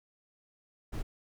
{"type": "noise", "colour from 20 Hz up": "brown", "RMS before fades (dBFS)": -34, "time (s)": [0.92, 1.03], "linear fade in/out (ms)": 20, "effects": []}